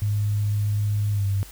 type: tone with pitch glide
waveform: sine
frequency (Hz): 103.83 to 98.91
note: G#2 to G2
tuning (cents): 0 to +16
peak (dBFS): -20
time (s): 0.02-1.43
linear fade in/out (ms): 0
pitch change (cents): -84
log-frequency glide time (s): 1.12-1.25
effects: added 50 Hz sine -44 dBFS peak until 1.51 s + white hiss -46 dBFS RMS until 1.51 s